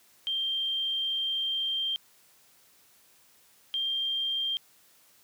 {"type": "tone pair in turn", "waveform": "sine", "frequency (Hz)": [3168, 3183], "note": ["G7", "G7"], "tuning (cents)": [18, 26], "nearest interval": "unison", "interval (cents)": 8, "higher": "second", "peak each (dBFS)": -27, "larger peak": "neither", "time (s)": [[0.27, 1.96], [3.74, 4.57]], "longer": "first", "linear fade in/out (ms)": 0, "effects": ["white hiss -61 dBFS RMS until 5.23 s", "high-pass 80 Hz 12 dB/octave"]}